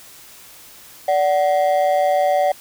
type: ring-modulated tone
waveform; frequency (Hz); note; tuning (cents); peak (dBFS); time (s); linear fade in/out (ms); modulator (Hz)
triangle; 664; E5; +12; -9; 1.08-2.52; 5; 82.7
effects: white hiss -43 dBFS RMS until 2.6 s